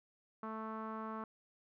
sawtooth tone with low-pass filter, 220 Hz, A3, in tune, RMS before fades -43 dBFS, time 0.43-1.24 s, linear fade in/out 2 ms, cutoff 1200 Hz, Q 5.5, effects none

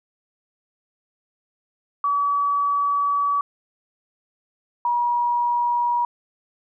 sine tone pair in turn, 1142 / 959.3 Hz, D6 / A#5, -49 / +49 cents, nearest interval minor third, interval 302 cents, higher first, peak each -18 dBFS, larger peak neither, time 2.04-3.41 / 4.85-6.05 s, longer first, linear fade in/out 2 ms, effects none

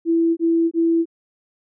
sine tone bursts, 332 Hz, E4, 12 cents sharp, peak -14 dBFS, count 3, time 0.05-1.056 s, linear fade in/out 50 ms, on 320 ms, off 23 ms, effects none

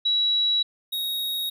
sine / square tone pair in turn, 3900 / 3767 Hz, B7 / A#7, -23 / +17 cents, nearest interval minor second, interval 60 cents, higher first, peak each -19 / -26 dBFS, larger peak first, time 0.05-0.63 / 0.92-1.5 s, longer neither, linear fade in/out 10 ms, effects none

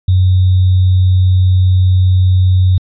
sine tone with sample-and-hold, 92.5 Hz, F#2, in tune, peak -6 dBFS, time 0.08-2.78 s, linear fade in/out 5 ms, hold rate 3675 Hz, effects resampled to 11025 Hz

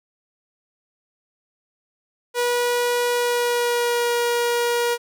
sawtooth tone with pitch glide, 484.6 to 476.8 Hz, B4 to A#4, -33 to +39 cents, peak -15 dBFS, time 2.34-4.98 s, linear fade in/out 50 ms, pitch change -28 cents, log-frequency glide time 3.1-4.14 s, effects none

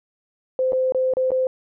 sine tone with dropouts, 517 Hz, C5, 21 cents flat, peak -17 dBFS, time 0.59-1.47 s, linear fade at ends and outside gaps 1 ms, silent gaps 0.722-0.731 / 0.922-0.947 / 1.137-1.169 / 1.306-1.317 s, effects none

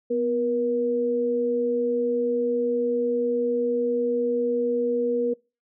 sine tone pair together, 246.9 / 477.3 Hz, B3 / A#4, 0 / +41 cents, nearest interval major seventh, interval 1141 cents, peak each -28 / -22 dBFS, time 0.1-5.34 s, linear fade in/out 10 ms, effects noise-tail reverb RT60 0.3 s tail -25 dB re dry

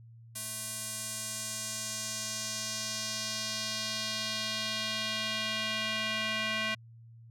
square tone with band-pass filter sweep, 218.1 Hz, A3, 15 cents flat, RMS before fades -35 dBFS, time 0.35-6.75 s, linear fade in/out 10 ms, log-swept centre 9900 to 2500 Hz, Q 1.7, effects added 115 Hz sine -50 dBFS peak until 7.3 s

